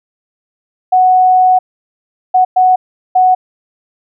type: tone bursts at uneven times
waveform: sine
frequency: 740 Hz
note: F#5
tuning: in tune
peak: -5 dBFS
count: 4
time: 0.92-1.59 / 2.34-2.45 / 2.56-2.76 / 3.15-3.35 s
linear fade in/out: 10 ms
effects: none